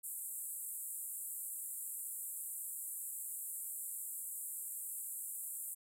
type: band-pass noise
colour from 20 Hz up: pink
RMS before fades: -44 dBFS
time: 0.03-5.75 s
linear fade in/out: 20 ms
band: 7700 to 15000 Hz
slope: 96 dB/octave
effects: none